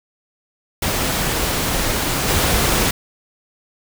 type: noise with level steps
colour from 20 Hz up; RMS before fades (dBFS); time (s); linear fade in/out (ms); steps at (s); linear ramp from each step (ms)
pink; -20 / -17; 0.82-2.91; 5; 2.28; 2
effects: none